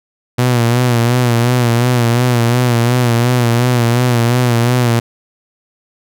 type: tone with vibrato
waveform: sawtooth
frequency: 120.9 Hz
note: B2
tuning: 36 cents flat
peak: -6 dBFS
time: 0.38-5 s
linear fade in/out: 10 ms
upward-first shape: sine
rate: 2.8 Hz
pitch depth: 64 cents each way
effects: none